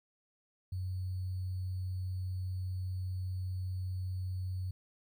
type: tone with sample-and-hold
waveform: sine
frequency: 92.5 Hz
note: F#2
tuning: in tune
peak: -34 dBFS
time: 0.72-4.71 s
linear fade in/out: 5 ms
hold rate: 4410 Hz
effects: none